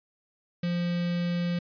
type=tone with notch filter; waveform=square; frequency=174.2 Hz; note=F3; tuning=4 cents flat; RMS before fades=-28 dBFS; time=0.63-1.59 s; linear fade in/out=5 ms; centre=930 Hz; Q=0.82; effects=resampled to 11025 Hz